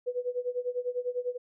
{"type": "tone with tremolo", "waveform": "sine", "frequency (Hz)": 493.9, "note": "B4", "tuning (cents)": 0, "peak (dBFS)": -26, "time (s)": [0.06, 1.38], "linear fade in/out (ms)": 20, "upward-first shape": "sine", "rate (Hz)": 10, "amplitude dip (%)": 90, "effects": []}